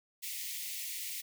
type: high-pass noise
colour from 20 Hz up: white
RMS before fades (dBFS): -40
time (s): 0.22-1.22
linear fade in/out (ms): 20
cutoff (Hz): 1900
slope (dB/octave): 96
effects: none